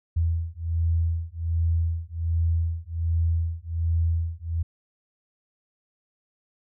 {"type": "beating tone pair", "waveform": "sine", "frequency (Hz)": [82.41, 83.71], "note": ["E2", "E2"], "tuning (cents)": [0, 27], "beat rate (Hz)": 1.3, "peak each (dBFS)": -25, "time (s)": [0.16, 4.63], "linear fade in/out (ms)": 10, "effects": []}